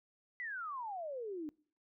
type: exponential sweep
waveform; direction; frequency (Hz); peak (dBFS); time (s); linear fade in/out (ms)
sine; down; 2026 to 290; -39; 0.4-1.49; 0
effects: noise-tail reverb RT60 0.5 s tail -25 dB re dry